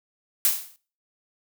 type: noise with exponential decay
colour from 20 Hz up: blue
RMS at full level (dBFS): -17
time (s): 0.45-0.76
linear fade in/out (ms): 0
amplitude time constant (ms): 66
effects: noise-tail reverb RT60 0.4 s tail -20 dB re dry